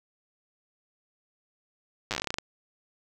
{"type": "slowing click train", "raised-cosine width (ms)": 0.2, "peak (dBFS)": -12, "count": 14, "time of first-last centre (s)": [2.11, 2.385], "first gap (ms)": 8, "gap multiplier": 1.15, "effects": ["8-bit"]}